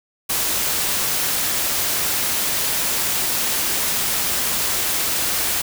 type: noise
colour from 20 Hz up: white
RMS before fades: -21 dBFS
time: 0.29-5.62 s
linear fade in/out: 10 ms
effects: none